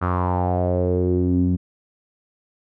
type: tone with low-pass filter sweep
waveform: sawtooth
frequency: 90.1 Hz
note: F#2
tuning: 45 cents flat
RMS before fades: -20 dBFS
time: 0.01-1.57 s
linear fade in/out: 20 ms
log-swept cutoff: 1300 to 220 Hz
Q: 5.1
effects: none